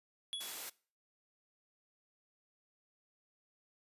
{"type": "tone with exponential decay", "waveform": "square", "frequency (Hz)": 3374, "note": "G#7", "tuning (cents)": 27, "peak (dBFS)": -36, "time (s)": [0.33, 0.72], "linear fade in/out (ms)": 0, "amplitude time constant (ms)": 83}
{"type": "high-pass noise", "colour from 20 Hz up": "white", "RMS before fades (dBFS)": -44, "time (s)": [0.4, 0.7], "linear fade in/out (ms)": 10, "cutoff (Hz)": 300, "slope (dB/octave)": 12}
{"effects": ["noise-tail reverb RT60 0.4 s tail -22 dB re dry", "resampled to 32000 Hz"]}